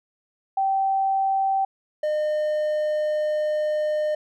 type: tone pair in turn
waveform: sine / triangle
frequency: 776 / 607.8 Hz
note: G5 / D#5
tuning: -18 / -41 cents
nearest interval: major third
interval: 423 cents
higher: first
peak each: -19 dBFS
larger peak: neither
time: 0.57-1.65 / 2.03-4.15 s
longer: second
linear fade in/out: 5 ms
effects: none